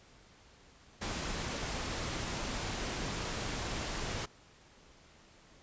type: noise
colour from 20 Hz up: pink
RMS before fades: -37 dBFS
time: 1.01-4.26 s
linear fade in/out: 10 ms
effects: pink hiss -60 dBFS RMS until 5.62 s + resampled to 16000 Hz